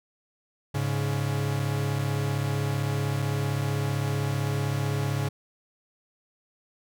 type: tone pair together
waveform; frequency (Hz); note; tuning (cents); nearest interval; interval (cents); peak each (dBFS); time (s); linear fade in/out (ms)
45% pulse; 104.36 / 140; G#2 / C#3; +9 / +18; perfect fourth; 509; -29 / -27; 0.74-5.29; 10
effects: none